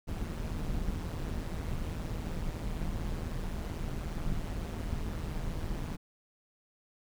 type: noise with amplitude modulation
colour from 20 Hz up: brown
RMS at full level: -32 dBFS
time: 0.07-5.97 s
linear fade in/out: 20 ms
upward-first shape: sine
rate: 161 Hz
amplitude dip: 70%
effects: none